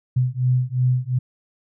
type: beating tone pair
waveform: sine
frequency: 125.1 / 127.9 Hz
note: B2 / C3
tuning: +23 / -39 cents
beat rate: 2.8 Hz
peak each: -20 dBFS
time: 0.16-1.19 s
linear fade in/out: 10 ms
effects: none